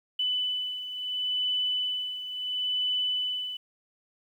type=beating tone pair; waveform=sine; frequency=2994 / 2994.73 Hz; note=F#7 / F#7; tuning=+20 / +20 cents; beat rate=0.73 Hz; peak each=-28 / -34 dBFS; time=0.19-3.57 s; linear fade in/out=5 ms; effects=10-bit